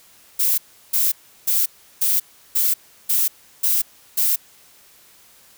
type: noise bursts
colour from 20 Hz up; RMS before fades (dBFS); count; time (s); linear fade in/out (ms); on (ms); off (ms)
violet; -18; 8; 0.39-4.36; 10; 190; 350
effects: white hiss -51 dBFS RMS until 5.57 s